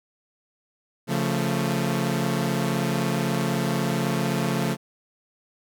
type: chord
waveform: sawtooth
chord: Db augmented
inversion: none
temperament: equal with one note detuned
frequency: 138.59 / 174.61 / 222.3 Hz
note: Db3 / F3 / A3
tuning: 0 / 0 / +18 cents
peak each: -23 dBFS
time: 1.07-4.77 s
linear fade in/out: 50 ms
effects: none